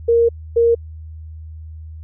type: tone bursts at uneven times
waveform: sine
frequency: 466.2 Hz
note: A#4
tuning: in tune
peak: -10 dBFS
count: 2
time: 0.08-0.29 / 0.56-0.75 s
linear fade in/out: 10 ms
effects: added 79 Hz sine -31 dBFS peak until 2.03 s